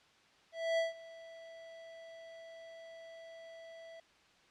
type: tone with ADSR envelope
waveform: square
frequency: 659.3 Hz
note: E5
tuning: in tune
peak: -29 dBFS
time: 0.52-4 s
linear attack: 260 ms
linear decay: 150 ms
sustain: -21 dB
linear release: 3 ms
effects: white hiss -65 dBFS RMS until 4.5 s + low-pass 4000 Hz 12 dB/octave